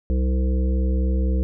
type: harmonic tone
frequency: 64.1 Hz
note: C2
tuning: 35 cents flat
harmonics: 1 / 3 / 5 / 7 / 8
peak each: -18 / -28 / -32 / -35 / -36 dBFS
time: 0.1-1.43 s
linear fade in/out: 0 ms
effects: none